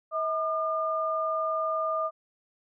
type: tone pair together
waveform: sine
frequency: 640 / 1208.2 Hz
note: D#5 / D6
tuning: +49 / +49 cents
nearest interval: major seventh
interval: 1100 cents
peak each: -29 / -28 dBFS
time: 0.11-2.11 s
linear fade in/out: 50 ms
effects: none